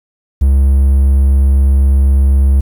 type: tone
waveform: triangle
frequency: 68 Hz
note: C#2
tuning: 33 cents flat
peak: -4 dBFS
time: 0.41-2.61 s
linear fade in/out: 10 ms
effects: 7-bit